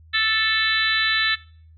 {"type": "harmonic tone", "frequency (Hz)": 440, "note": "A4", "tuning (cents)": 0, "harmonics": [3, 4, 5, 6, 7, 8, 9], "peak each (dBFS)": [-29, -21, -27, -30, -31, -26, -24], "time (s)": [0.13, 1.36], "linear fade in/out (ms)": 20, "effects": ["noise-tail reverb RT60 0.5 s tail -22 dB re dry", "added 80 Hz sine -46 dBFS peak until 1.77 s"]}